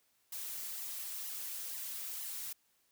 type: noise with flanger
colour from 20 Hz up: blue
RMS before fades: -42 dBFS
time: 0.32-2.53 s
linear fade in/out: 5 ms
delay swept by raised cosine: 0.97 to 6.47 ms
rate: 2.1 Hz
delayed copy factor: +0.75
effects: white hiss -74 dBFS RMS until 2.91 s